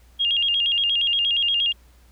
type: tone with vibrato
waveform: sine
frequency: 3030 Hz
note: F#7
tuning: 40 cents sharp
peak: -18 dBFS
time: 0.19-1.73 s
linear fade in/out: 20 ms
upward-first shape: square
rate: 8.5 Hz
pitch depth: 130 cents each way
effects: added 60 Hz sine -50 dBFS peak until 2.11 s + pink hiss -59 dBFS RMS until 2.11 s